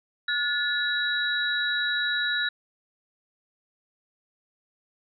sine tone cluster, 1439 / 1728 / 3875 Hz, F#6 / A6 / B7, -49 / -32 / -34 cents, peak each -28 dBFS, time 0.28-2.49 s, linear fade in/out 5 ms, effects none

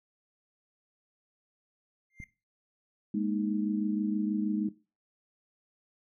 triangle tone with exponential growth, 2101 Hz, C7, 7 cents sharp, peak -39 dBFS, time 2.1-2.24 s, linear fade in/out 2 ms, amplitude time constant 30 ms
click, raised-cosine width 5 ms, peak -32 dBFS, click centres 2.202 s
sine chord, Ab suspended second, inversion none, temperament equal with one note detuned, 207.7 / 234 / 311.1 Hz, Ab3 / Bb3 / Eb4, 0 / +7 / 0 cents, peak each -29 / -35 / -33 dBFS, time 3.14-4.69 s, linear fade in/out 5 ms
effects noise-tail reverb RT60 0.3 s tail -17 dB re dry

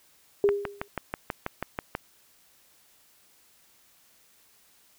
sine tone with exponential decay, 404.5 Hz, G#4, 46 cents flat, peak -16 dBFS, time 0.44-0.88 s, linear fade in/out 1 ms, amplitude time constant 94 ms
click train, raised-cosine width 0.5 ms, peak -14 dBFS, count 10, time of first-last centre 0.49-1.951 s, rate 6.16 Hz
effects white hiss -61 dBFS RMS until 4.98 s

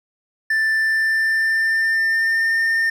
triangle tone with pitch glide, 1769 to 1812.4 Hz, A6 to A#6, +9 to -49 cents, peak -14 dBFS, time 0.5-2.9 s, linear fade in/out 5 ms, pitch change +42 cents, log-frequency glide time 0.71-2.57 s, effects none

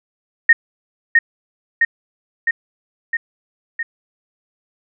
sine tone with echo, 1852 Hz, A#6, 12 cents flat, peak -4 dBFS, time 0.49-0.53 s, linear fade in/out 5 ms, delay 660 ms, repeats 5, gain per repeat -3 dB, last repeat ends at 3.83 s, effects none

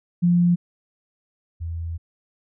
sine tone pair in turn, 174.61 / 83.22 Hz, F3 / E2, 0 / +17 cents, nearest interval octave + minor second, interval 1283 cents, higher first, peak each -14 / -26 dBFS, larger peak first, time 0.22-0.56 / 1.6-1.98 s, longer second, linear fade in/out 20 ms, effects none

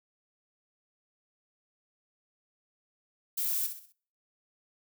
violet noise with echo, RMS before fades -31 dBFS, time 3.37-3.67 s, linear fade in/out 10 ms, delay 64 ms, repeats 4, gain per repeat -8 dB, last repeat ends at 3.926 s, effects noise-tail reverb RT60 0.5 s tail -24 dB re dry

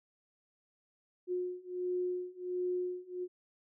sine beating tone pair, 360.4 / 361.8 Hz, F#4 / F#4, -45 / -39 cents, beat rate 1.4 Hz, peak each -37 / -36 dBFS, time 1.27-3.28 s, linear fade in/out 50 ms, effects none

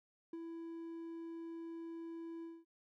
triangle tone with ADSR envelope, 331.7 Hz, E4, 11 cents sharp, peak -39 dBFS, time 0.33-2.65 s, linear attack 4 ms, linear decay 32 ms, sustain -3 dB, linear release 220 ms, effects none

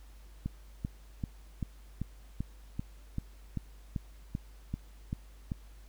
click train, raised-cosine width 5 ms, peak -21 dBFS, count 14, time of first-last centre 0.46-5.518 s, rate 2.57 Hz, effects added 50 Hz sine -50 dBFS peak until 5.88 s + pink hiss -63 dBFS RMS until 5.88 s

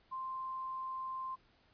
sine tone, 1046.5 Hz, C6, in tune, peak -38 dBFS, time 0.11-1.36 s, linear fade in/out 20 ms, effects pink hiss -69 dBFS RMS until 1.73 s + resampled to 11025 Hz

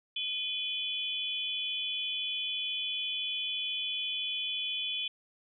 sine tone cluster, 2466 / 3057 / 3411 Hz, D#7 / G7 / G#7, -16 / -44 / +46 cents, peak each -39 / -35 / -35 dBFS, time 0.16-5.08 s, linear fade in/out 5 ms, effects none

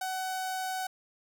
sawtooth tone with notch filter, 751 Hz, F#5, 26 cents sharp, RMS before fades -34 dBFS, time 0.01-0.87 s, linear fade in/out 5 ms, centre 2500 Hz, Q 1.9, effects none

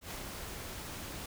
pink noise with ADSR envelope, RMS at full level -41 dBFS, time 0.01-1.26 s, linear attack 100 ms, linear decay 96 ms, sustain -2 dB, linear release 5 ms, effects none

